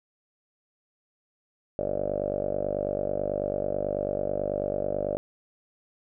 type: tone with low-pass filter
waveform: 5% pulse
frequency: 49.14 Hz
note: G1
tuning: 5 cents sharp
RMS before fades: -29 dBFS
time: 1.79-5.17 s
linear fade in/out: 0 ms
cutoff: 590 Hz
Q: 9.1
effects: none